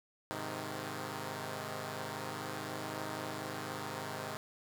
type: chord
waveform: 5% pulse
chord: Ab major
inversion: none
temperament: equal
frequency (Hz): 103.83 / 130.81 / 155.56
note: Ab2 / C3 / Eb3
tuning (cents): 0 / 0 / 0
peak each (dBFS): -32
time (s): 0.31-4.37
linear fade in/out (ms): 0
effects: none